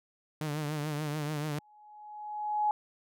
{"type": "tone with vibrato", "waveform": "sawtooth", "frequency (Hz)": 150.3, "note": "D3", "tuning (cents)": 40, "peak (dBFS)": -28, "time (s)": [0.41, 1.59], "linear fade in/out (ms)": 2, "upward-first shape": "triangle", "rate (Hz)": 6.9, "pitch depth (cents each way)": 76}
{"type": "tone with exponential growth", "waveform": "sine", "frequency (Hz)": 842, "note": "G#5", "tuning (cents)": 24, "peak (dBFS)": -23, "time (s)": [1.51, 2.71], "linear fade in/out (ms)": 1, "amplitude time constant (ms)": 260}
{"effects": []}